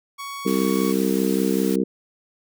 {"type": "tone", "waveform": "sawtooth", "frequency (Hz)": 1117, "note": "C#6", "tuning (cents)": 13, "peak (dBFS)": -27, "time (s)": [0.18, 0.93], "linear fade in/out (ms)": 20}
{"type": "harmonic tone", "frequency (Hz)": 65.1, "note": "C2", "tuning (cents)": -8, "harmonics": [3, 4, 5, 6, 7], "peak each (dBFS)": [-23, -24, -25, -26, -26], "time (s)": [0.45, 1.84], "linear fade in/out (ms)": 10}
{"type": "noise", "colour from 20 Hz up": "white", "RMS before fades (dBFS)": -35, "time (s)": [0.47, 1.76], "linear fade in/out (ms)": 5}
{"effects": []}